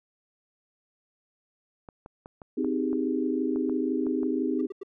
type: clicks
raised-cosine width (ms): 1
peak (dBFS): -29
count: 10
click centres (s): 1.888 / 2.061 / 2.259 / 2.418 / 2.646 / 2.93 / 3.56 / 3.696 / 4.067 / 4.232
type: chord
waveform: sine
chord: Ab major seventh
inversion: first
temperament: just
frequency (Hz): 259.6 / 311.5 / 389.3 / 415.3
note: C4 / Eb4 / G4 / Ab4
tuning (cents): -13 / +2 / -12 / 0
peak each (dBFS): -28 / -29 / -32 / -34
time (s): 2.57-4.67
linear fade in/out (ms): 10
type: tone bursts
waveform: triangle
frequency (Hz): 390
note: G4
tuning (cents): -9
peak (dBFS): -31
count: 3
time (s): 4.59-4.833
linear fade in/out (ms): 5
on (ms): 21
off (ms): 90
effects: none